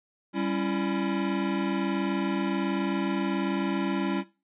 square chord, C# diminished, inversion second, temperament equal with one note detuned, 196 / 277.2 / 335.8 Hz, G3 / C#4 / E4, 0 / 0 / +32 cents, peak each -31 dBFS, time 0.33-4.24 s, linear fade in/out 50 ms, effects noise-tail reverb RT60 0.3 s tail -18 dB re dry + resampled to 8000 Hz

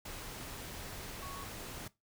sine tone in noise, 1111 Hz, C#6, 4 cents sharp, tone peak -45 dBFS, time 1.22-1.44 s, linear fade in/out 5 ms, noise pink, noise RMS -45 dBFS, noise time 0.05-1.88 s, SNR -3 dB, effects noise-tail reverb RT60 0.2 s tail -19 dB re dry

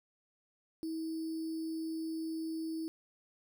sine tone with sample-and-hold, 321.8 Hz, E4, 42 cents flat, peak -35 dBFS, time 0.83-2.88 s, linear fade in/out 0 ms, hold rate 4900 Hz, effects none

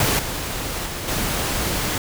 pink noise with level steps, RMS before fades -19 / -27 / -29 / -23 dBFS, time 0-1.98 s, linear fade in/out 2 ms, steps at 0.19 / 0.86 / 1.08 s, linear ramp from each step 2 ms, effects none

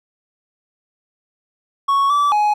triangle tone with pitch steps, 1109 / 1157 / 838 Hz, C#6 / D6 / G#5, 0 / -26 / +15 cents, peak -11 dBFS, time 1.88-2.54 s, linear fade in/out 10 ms, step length 220 ms, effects none

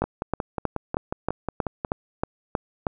two click trains, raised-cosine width 1 ms, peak -12 / -9 dBFS, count 11 / 10, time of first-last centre 0.04-1.848 / 0.02-2.868 s, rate 5.53 / 3.16 Hz, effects none

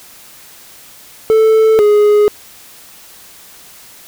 triangle tone pair in turn, 440.3 / 417.1 Hz, A4 / G#4, +1 / +7 cents, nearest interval minor second, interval 94 cents, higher first, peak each -4 / -4 dBFS, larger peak neither, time 1.3-1.79 / 1.79-2.28 s, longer neither, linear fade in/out 0 ms, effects white hiss -39 dBFS RMS until 4.07 s

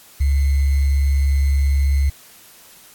sine tone with sample-and-hold, 69.3 Hz, C#2, in tune, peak -13 dBFS, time 0.2-2.1 s, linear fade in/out 10 ms, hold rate 2100 Hz, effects white hiss -46 dBFS RMS until 2.94 s + AAC 64 kbps

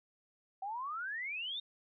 sine exponential sweep, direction up, 752 to 3729 Hz, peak -37 dBFS, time 0.62-1.6 s, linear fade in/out 5 ms, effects none

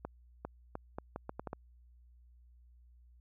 accelerating click train, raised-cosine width 1 ms, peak -25 dBFS, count 9, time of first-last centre 0.05-1.531 s, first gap 400 ms, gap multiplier 0.76, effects added 60 Hz sine -58 dBFS peak until 3.2 s

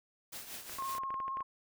white noise with tremolo, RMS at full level -43 dBFS, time 0.32-0.99 s, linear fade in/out 10 ms, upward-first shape triangle, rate 5.5 Hz, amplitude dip 65%
clicks, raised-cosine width 0.5 ms, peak -31 dBFS, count 12, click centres 0.696 / 0.786 / 0.823 / 0.951 / 0.982 / 1.035 / 1.105 / 1.142 / 1.202 / 1.281 / 1.371 / 1.406 s
sine tone with vibrato, 1072 Hz, C6, 42 cents sharp, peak -35 dBFS, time 0.78-1.43 s, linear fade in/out 10 ms, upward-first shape square, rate 15 Hz, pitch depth 15 cents each way
effects none

